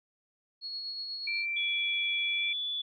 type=tone with tremolo; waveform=sine; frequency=4333 Hz; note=C#8; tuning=40 cents flat; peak=-34 dBFS; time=0.61-1.46 s; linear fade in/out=50 ms; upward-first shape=sine; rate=8.2 Hz; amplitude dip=30%
type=tone; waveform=sine; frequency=2349 Hz; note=D7; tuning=in tune; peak=-30 dBFS; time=1.27-2.53 s; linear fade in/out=5 ms
type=tone with pitch glide; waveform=sine; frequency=3378 to 3451 Hz; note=G#7 to A7; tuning=+29 to -34 cents; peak=-31 dBFS; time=1.56-2.82 s; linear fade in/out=10 ms; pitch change=+37 cents; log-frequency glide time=2.22-2.57 s
effects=none